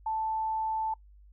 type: tone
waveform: sine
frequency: 880 Hz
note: A5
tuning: in tune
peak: -28 dBFS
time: 0.06-0.94 s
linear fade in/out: 5 ms
effects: noise-tail reverb RT60 0.1 s tail -23 dB re dry + added 50 Hz sine -52 dBFS peak until 1.32 s